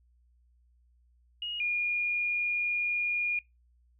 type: tone pair in turn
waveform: sine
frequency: 2877 / 2428 Hz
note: F#7 / D#7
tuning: -49 / -43 cents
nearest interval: minor third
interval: 294 cents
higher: first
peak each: -32 / -27 dBFS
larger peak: second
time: 1.42-1.6 / 1.6-3.39 s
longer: second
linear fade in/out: 2 ms
effects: noise-tail reverb RT60 0.2 s tail -22 dB re dry + added 60 Hz sine -62 dBFS peak until 3.99 s